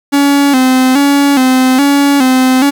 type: tone with vibrato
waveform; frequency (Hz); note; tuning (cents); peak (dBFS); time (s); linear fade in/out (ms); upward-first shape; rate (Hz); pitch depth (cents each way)
45% pulse; 270; C#4; -45; -6; 0.12-2.71; 20; square; 1.2; 79
effects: 7-bit